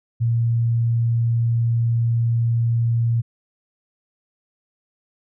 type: tone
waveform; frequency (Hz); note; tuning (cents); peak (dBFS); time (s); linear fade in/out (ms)
sine; 116.54; A#2; 0; -16; 0.2-3.22; 20
effects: none